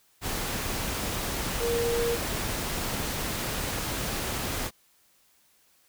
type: tone in noise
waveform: sine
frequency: 470 Hz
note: A#4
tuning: 14 cents sharp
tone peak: -25 dBFS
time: 1.59-2.18 s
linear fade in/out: 50 ms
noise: pink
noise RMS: -31 dBFS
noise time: 0.21-4.71 s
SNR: +3 dB
effects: white hiss -64 dBFS RMS until 5.88 s